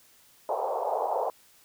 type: band-pass noise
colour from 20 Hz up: white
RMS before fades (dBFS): -29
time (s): 0.49-1.3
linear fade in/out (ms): 2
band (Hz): 460 to 920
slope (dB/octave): 48
effects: white hiss -59 dBFS RMS until 1.64 s